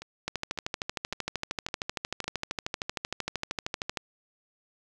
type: two click trains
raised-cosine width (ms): 0.2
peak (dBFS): -13 / -23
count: 49 / 5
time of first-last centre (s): 0.28-3.972 / 0.02-2.242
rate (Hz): 13 / 1.8
effects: none